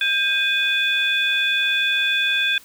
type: tone cluster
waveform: sine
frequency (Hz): 1595 / 2492 / 3459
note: G6 / D#7 / A7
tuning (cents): +30 / +2 / -30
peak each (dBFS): -21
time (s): 0.01-2.58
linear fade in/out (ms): 2
effects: tanh soft clip ceiling -9 dBFS + white hiss -48 dBFS RMS until 2.64 s